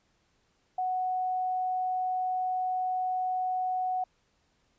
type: tone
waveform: sine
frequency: 740 Hz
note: F#5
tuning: in tune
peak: -27 dBFS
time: 0.78-4.04 s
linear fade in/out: 5 ms
effects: pink hiss -71 dBFS RMS until 4.78 s + resampled to 16000 Hz